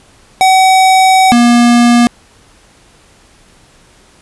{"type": "tone pair in turn", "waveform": "square", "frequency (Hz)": [757, 238.9], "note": ["F#5", "A#3"], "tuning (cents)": [39, 43], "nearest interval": "octave + minor sixth", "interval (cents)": 1996, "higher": "first", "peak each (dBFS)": -5, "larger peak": "neither", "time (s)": [[0.41, 1.32], [1.32, 2.07]], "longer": "first", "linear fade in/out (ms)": 0, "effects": ["pink hiss -45 dBFS RMS until 4.21 s", "resampled to 24000 Hz"]}